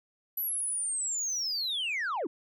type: linear sweep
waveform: sine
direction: down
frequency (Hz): 11990 to 261.6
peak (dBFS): -27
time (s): 0.37-2.27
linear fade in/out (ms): 5
effects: tanh soft clip ceiling -28 dBFS